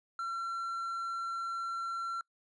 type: tone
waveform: triangle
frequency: 1359 Hz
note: F6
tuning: 48 cents flat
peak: -32 dBFS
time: 0.19-2.21 s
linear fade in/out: 2 ms
effects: noise-tail reverb RT60 0.1 s tail -26 dB re dry + resampled to 22050 Hz